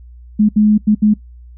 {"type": "tone bursts at uneven times", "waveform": "sine", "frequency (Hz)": 211.6, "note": "G#3", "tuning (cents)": 33, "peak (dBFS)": -7, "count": 4, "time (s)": [[0.39, 0.49], [0.56, 0.78], [0.87, 0.95], [1.02, 1.14]], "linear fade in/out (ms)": 10, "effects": ["noise-tail reverb RT60 0.1 s tail -20 dB re dry", "added 60 Hz sine -35 dBFS peak until 1.57 s"]}